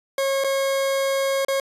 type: tone with dropouts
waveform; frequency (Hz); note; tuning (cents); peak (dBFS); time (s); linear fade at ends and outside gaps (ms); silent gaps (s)
40% pulse; 544; C#5; -33; -19; 0.18-1.6; 2; 0.439-0.444 / 1.449-1.483
effects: resampled to 32000 Hz